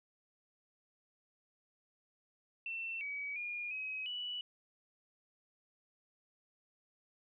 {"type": "tone with pitch steps", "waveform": "sine", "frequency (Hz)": [2689, 2273, 2426, 2540, 2954], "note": ["E7", "C#7", "D#7", "D#7", "F#7"], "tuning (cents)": [34, 43, -44, 35, -3], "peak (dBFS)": -38, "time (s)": [2.66, 4.41], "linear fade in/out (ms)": 2, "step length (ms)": 350, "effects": []}